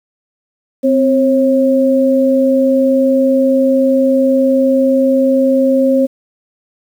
sine tone pair together, 260.4 / 540.1 Hz, C4 / C#5, -8 / -45 cents, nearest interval octave + minor second, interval 1263 cents, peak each -11 dBFS, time 0.83-6.07 s, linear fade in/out 20 ms, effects 7-bit

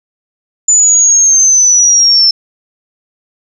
sine linear sweep, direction down, 7040 to 5320 Hz, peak -4 dBFS, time 0.68-2.31 s, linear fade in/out 5 ms, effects none

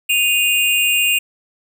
square tone pair together, 2489 / 2797 Hz, D#7 / F7, 0 / +2 cents, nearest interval major second, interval 202 cents, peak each -18 / -16 dBFS, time 0.09-1.19 s, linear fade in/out 10 ms, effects none

